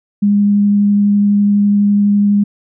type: tone with vibrato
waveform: sine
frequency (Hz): 203.9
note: G#3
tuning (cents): -32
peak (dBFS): -8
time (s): 0.22-2.44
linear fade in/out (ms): 10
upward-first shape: triangle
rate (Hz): 12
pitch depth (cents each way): 9
effects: none